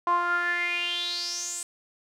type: tone with band-pass filter sweep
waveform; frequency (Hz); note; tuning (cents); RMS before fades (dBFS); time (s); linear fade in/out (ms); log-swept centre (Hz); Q
sawtooth; 349.2; F4; 0; -28; 0.07-1.63; 2; 970 to 8300; 7.6
effects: none